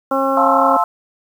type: harmonic tone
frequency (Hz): 270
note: C#4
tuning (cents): -45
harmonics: 1 / 2 / 3 / 4 / 5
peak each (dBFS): -21 / -18 / -22 / -21 / -22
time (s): 0.11-0.77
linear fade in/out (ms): 5
type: chord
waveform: sine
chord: F major seventh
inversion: none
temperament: just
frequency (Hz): 698.5 / 873.1 / 1047.7 / 1309.6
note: F5 / A5 / C6 / E6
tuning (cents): 0 / -14 / +2 / -12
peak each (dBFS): -18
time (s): 0.37-0.84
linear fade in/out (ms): 2
effects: 7-bit